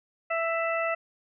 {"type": "harmonic tone", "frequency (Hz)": 662, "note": "E5", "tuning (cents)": 7, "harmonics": [1, 2, 3, 4], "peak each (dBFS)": [-28, -31, -33, -34], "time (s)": [0.3, 0.95], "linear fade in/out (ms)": 10, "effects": []}